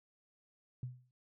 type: tone with exponential decay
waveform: sine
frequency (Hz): 125.2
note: B2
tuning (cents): +24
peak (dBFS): -35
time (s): 0.83-1.11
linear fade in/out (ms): 2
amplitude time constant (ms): 59
effects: none